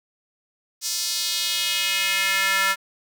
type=tone with high-pass filter sweep; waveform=square; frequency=194.1 Hz; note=G3; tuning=17 cents flat; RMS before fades=-23 dBFS; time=0.81-2.76 s; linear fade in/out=50 ms; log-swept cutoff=5600 to 1500 Hz; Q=2; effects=none